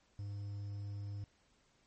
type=tone with quantisation; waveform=triangle; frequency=101.4 Hz; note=G#2; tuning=41 cents flat; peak=-38 dBFS; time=0.19-1.24 s; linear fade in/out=0 ms; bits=11; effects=pink hiss -72 dBFS RMS until 1.86 s + MP3 32 kbps